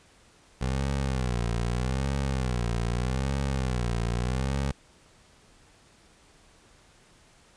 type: tone with vibrato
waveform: 20% pulse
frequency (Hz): 63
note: B1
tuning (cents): +35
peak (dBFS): -21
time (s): 0.61-4.72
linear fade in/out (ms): 5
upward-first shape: sine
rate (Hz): 0.81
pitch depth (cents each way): 150
effects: pink hiss -58 dBFS RMS until 7.56 s + resampled to 22050 Hz